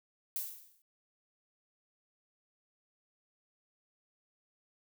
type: noise with exponential decay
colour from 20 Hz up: violet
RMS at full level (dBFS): -34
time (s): 0.36-0.82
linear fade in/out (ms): 1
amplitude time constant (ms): 100
effects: none